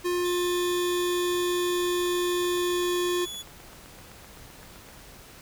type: tone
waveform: square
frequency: 354.6 Hz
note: F4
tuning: 26 cents sharp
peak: -25 dBFS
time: 0.04-3.26 s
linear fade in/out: 20 ms
type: tone with pitch glide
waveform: sawtooth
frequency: 3474 to 3408 Hz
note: A7 to G#7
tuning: -23 to +44 cents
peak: -32 dBFS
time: 0.24-3.43 s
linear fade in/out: 20 ms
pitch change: -33 cents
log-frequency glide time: 2.55-2.97 s
type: click train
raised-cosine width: 0.5 ms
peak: -33 dBFS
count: 23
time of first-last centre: 2.06-4.888 s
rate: 7.78 Hz
effects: pink hiss -48 dBFS RMS until 5.41 s